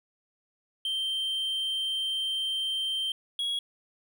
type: tone pair in turn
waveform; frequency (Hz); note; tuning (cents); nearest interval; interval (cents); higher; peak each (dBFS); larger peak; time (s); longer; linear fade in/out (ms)
triangle; 3136 / 3322; G7 / G#7; 0 / 0; minor second; 100; second; -26; neither; 0.85-3.12 / 3.39-3.59; first; 2
effects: none